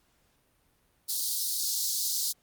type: high-pass noise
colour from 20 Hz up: pink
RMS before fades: -30 dBFS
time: 1.08-2.33 s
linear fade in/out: 20 ms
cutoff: 4100 Hz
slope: 48 dB/octave
effects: pink hiss -69 dBFS RMS until 2.42 s + Opus 48 kbps